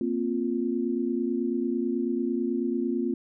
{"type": "chord", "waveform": "sine", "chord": "Bb suspended second", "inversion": "none", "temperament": "just", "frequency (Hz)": [233.1, 262.2, 349.6], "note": ["Bb3", "C4", "F4"], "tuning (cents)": [0, 4, 2], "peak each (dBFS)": -29, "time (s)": [0.01, 3.14], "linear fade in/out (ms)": 2, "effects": []}